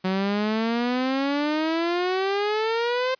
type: exponential sweep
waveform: sawtooth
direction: up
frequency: 185 to 523.3 Hz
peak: -18 dBFS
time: 0.04-3.15 s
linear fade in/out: 10 ms
effects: white hiss -63 dBFS RMS until 3.19 s + resampled to 11025 Hz

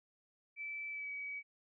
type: tone with pitch glide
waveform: sine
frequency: 2317 to 2273 Hz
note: D7 to C#7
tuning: -24 to +43 cents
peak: -40 dBFS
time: 0.56-1.43 s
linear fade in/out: 50 ms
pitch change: -33 cents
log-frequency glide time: 0.9-1.11 s
effects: none

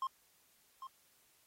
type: tone with echo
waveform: triangle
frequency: 1061 Hz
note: C6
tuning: 24 cents sharp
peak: -32 dBFS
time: 0.02-0.07 s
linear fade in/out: 2 ms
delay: 800 ms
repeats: 1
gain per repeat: -10 dB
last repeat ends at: 0.87 s
effects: white hiss -70 dBFS RMS until 1.46 s + AAC 48 kbps

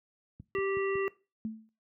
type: click train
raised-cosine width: 5 ms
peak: -32 dBFS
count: 4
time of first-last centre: 0.4-0.955 s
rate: 5.41 Hz
type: harmonic tone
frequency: 390.8 Hz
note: G4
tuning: 5 cents flat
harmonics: 1 / 3 / 5 / 7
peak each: -29 / -38 / -38 / -41 dBFS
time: 0.55-1.08 s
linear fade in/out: 0 ms
type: tone with exponential decay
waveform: sine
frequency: 220 Hz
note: A3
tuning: in tune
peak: -29 dBFS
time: 1.45-1.69 s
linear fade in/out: 0 ms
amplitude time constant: 52 ms
effects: noise-tail reverb RT60 0.3 s tail -20 dB re dry + high-pass 80 Hz 12 dB/octave

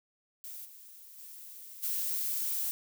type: noise with level steps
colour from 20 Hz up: violet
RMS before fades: -44 / -52 / -48 / -33 dBFS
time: 0.44-2.71 s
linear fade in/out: 0 ms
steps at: 0.64 / 1.17 / 1.82 s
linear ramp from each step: 20 ms
effects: none

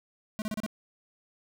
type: tone bursts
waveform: square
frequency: 215.2 Hz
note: A3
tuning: 38 cents flat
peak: -31 dBFS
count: 5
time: 0.39-0.663 s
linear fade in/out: 0 ms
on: 29 ms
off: 32 ms
effects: none

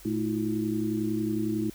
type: tone cluster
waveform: sine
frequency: 115.2 / 215.5 / 318.8 / 349.8 Hz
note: A#2 / A3 / D#4 / F4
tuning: -20 / -36 / +42 / +3 cents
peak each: -36 / -30 / -29 / -34 dBFS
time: 0.05-1.7 s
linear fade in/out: 5 ms
effects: added 46 Hz sine -51 dBFS peak until 1.74 s + white hiss -51 dBFS RMS until 1.74 s

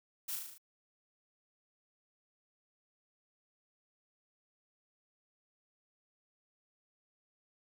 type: noise with echo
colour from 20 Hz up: blue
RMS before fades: -39 dBFS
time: 0.28-0.36 s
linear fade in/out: 10 ms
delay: 37 ms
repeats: 6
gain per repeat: -3 dB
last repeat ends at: 0.582 s
effects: none

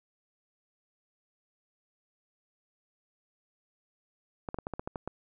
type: clicks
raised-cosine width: 1 ms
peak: -21 dBFS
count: 9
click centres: 4.488 / 4.544 / 4.587 / 4.669 / 4.737 / 4.795 / 4.875 / 4.958 / 5.076 s
effects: none

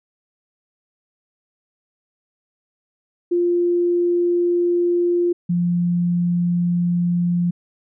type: tone pair in turn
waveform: sine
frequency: 349.2 / 174.6 Hz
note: F4 / F3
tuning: 0 / 0 cents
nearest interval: octave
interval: 1200 cents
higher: first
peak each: -15 / -16 dBFS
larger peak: first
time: 3.31-5.33 / 5.49-7.51 s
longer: neither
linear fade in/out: 10 ms
effects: none

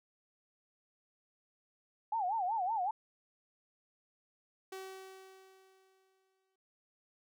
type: tone with vibrato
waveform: sine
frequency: 809 Hz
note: G#5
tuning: 46 cents flat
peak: -31 dBFS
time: 2.12-2.91 s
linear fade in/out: 5 ms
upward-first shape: sine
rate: 5.3 Hz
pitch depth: 220 cents each way
type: tone with exponential decay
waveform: sawtooth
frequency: 380.8 Hz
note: F#4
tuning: 50 cents sharp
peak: -38 dBFS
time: 4.72-6.56 s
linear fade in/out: 5 ms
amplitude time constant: 400 ms
effects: none

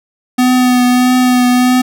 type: tone with vibrato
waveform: square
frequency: 250 Hz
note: B3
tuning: 21 cents sharp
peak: -8 dBFS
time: 0.38-1.82 s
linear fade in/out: 10 ms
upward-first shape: triangle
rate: 1.6 Hz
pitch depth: 22 cents each way
effects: none

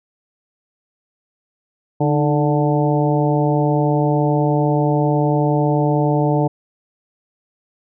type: harmonic tone with a mistuned harmonic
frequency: 146.9 Hz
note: D3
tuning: 1 cent sharp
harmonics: 1 / 2 / 3 / 4 / 5 / 6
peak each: -17 / -20 / -22 / -23 / -24 / -25 dBFS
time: 2-6.48 s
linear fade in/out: 10 ms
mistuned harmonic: 2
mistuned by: +63 cents
effects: none

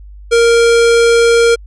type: tone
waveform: square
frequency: 466.2 Hz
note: A#4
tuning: in tune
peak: -7 dBFS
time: 0.31-1.56 s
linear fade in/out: 20 ms
effects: added 50 Hz sine -31 dBFS peak until 1.66 s + resampled to 22050 Hz

